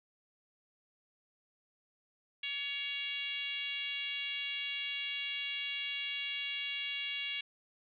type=tone with frequency modulation; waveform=sine; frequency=2794 Hz; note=F7; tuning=in tune; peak=-35 dBFS; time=2.43-7.41 s; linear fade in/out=5 ms; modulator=546 Hz; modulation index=1.3; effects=none